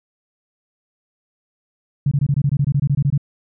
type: tone bursts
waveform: sine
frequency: 141 Hz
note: C#3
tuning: 30 cents sharp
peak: -13 dBFS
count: 15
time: 2.06-3.178 s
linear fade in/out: 5 ms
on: 54 ms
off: 22 ms
effects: none